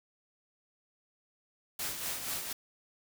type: noise with tremolo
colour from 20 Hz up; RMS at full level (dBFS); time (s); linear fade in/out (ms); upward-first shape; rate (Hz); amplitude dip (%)
white; -35; 1.79-2.53; 5; sine; 4.2; 50
effects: none